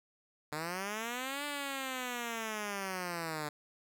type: linear two-way sweep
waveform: 5% pulse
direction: up then down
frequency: 146.83 to 293.2 to 146.83 Hz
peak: -25 dBFS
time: 0.52-3.49 s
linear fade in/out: 5 ms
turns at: 1.45 s
effects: none